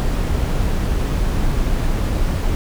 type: noise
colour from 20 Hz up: brown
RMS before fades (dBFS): -18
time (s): 0-2.55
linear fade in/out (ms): 0
effects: none